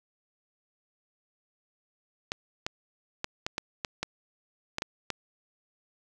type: clicks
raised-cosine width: 0.2 ms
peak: -13 dBFS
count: 10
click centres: 2.319 / 2.665 / 3.244 / 3.465 / 3.581 / 3.848 / 4.03 / 4.784 / 4.821 / 5.103 s
effects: none